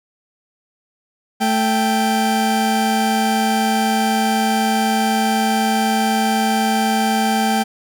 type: tone pair together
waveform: 40% pulse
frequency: 220 / 784 Hz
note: A3 / G5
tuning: 0 / 0 cents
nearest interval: octave + minor seventh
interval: 2200 cents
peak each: -17 dBFS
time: 1.4-7.64 s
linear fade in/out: 20 ms
effects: none